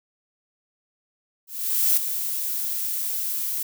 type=noise with ADSR envelope; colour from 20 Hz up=violet; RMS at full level=-18 dBFS; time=1.47-3.63 s; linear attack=500 ms; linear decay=7 ms; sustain=-9 dB; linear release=5 ms; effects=none